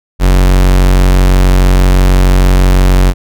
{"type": "tone", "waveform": "45% pulse", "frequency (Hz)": 46.21, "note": "F#1", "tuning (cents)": -1, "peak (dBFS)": -4, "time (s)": [0.19, 3.14], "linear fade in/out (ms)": 50, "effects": []}